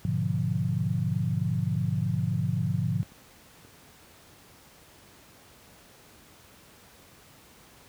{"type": "chord", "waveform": "sine", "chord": "G# diminished seventh", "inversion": "none", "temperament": "equal", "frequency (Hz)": [103.83, 123.47, 146.83, 174.61], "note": ["G#2", "B2", "D3", "F3"], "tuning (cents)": [0, 0, 0, 0], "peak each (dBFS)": -30, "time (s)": [0.05, 3.03], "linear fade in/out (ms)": 0}
{"type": "clicks", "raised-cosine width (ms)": 3, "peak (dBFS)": -39, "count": 4, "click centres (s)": [1.755, 2.339, 3.12, 3.649]}
{"effects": ["pink hiss -54 dBFS RMS until 7.88 s", "high-pass 60 Hz 12 dB/octave"]}